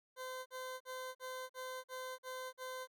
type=tone bursts; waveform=20% pulse; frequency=514 Hz; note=C5; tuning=31 cents flat; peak=-38 dBFS; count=8; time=0.16-2.875 s; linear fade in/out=50 ms; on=300 ms; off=45 ms; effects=none

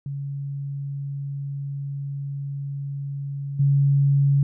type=tone with level steps; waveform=sine; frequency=140 Hz; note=C#3; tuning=18 cents sharp; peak=-27 / -15 dBFS; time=0.06-4.43 s; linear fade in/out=2 ms; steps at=3.59 s; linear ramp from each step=10 ms; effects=none

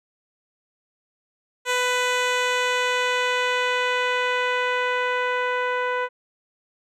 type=tone with low-pass filter sweep; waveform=10% pulse; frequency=497.7 Hz; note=B4; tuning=13 cents sharp; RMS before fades=-23 dBFS; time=1.65-6.09 s; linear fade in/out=50 ms; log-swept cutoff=8700 to 1500 Hz; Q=0.77; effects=none

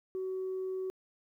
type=tone; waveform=sine; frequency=375.8 Hz; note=F#4; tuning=27 cents sharp; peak=-32 dBFS; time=0.15-0.9 s; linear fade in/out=0 ms; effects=tanh soft clip ceiling -30 dBFS + 12-bit

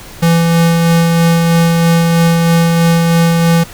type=tone with tremolo; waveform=square; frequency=167.4 Hz; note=E3; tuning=27 cents sharp; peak=-7 dBFS; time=0.22-3.64 s; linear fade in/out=10 ms; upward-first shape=sine; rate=3.1 Hz; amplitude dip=25%; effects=pink hiss -33 dBFS RMS until 3.73 s

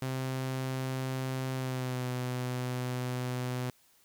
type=tone with pitch glide; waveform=sawtooth; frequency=130.81 to 125.77 Hz; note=C3 to B2; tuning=0 to +32 cents; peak=-28 dBFS; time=0.02-3.7 s; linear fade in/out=2 ms; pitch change=-68 cents; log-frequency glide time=1.54-2.07 s; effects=white hiss -65 dBFS RMS until 4.04 s

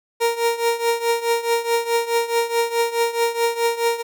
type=tone with tremolo; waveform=30% pulse; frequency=466.2 Hz; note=A#4; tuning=in tune; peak=-12 dBFS; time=0.2-4.03 s; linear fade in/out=20 ms; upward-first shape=triangle; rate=4.7 Hz; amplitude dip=85%; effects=none

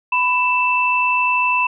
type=tone pair together; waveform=sine; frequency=994 / 2654 Hz; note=B5 / E7; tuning=+11 / +11 cents; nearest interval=octave + perfect fourth; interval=1700 cents; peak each=-17 dBFS; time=0.12-1.67 s; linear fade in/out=5 ms; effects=none

